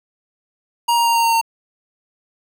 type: tone with pitch steps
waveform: square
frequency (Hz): 943 / 937 / 931.1 / 925.2 / 919.3 / 913.5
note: A#5 / A#5 / A#5 / A#5 / A#5 / A#5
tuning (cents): +20 / +9 / -2 / -13 / -24 / -35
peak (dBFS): -14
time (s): 0.88-1.414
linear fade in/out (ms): 10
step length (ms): 89
effects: none